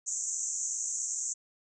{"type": "band-pass noise", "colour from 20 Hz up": "pink", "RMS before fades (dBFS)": -34, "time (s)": [0.06, 1.34], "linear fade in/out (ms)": 20, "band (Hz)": [6200, 7700], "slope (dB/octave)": 96, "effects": []}